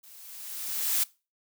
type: noise with level ramp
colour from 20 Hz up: blue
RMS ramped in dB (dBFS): -52 to -24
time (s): 0.03-1.04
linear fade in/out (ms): 10
effects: noise-tail reverb RT60 0.3 s tail -22 dB re dry